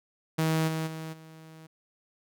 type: tone with level steps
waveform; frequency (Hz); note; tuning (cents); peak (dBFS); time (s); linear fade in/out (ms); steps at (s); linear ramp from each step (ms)
sawtooth; 159.6; D#3; +44; -20 / -25 / -32 / -43; 0.38-1.67; 10; 0.67 / 0.86 / 1.12; 20
effects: none